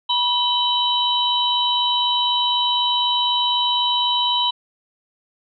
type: tone cluster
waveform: sine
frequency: 972 / 3048 / 3900 Hz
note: B5 / G7 / B7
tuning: -28 / -49 / -23 cents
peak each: -21 dBFS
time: 0.09-4.51 s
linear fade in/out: 10 ms
effects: none